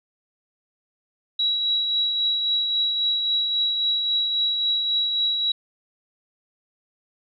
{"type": "tone with tremolo", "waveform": "sine", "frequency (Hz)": 3886, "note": "B7", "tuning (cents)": -29, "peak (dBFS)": -18, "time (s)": [1.39, 5.52], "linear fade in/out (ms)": 5, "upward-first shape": "triangle", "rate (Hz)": 3.7, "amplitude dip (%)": 40, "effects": []}